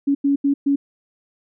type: tone bursts at uneven times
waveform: sine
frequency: 280.5 Hz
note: C#4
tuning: 21 cents sharp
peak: -14 dBFS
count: 4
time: 0.07-0.15 / 0.24-0.36 / 0.44-0.54 / 0.66-0.76 s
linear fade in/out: 10 ms
effects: none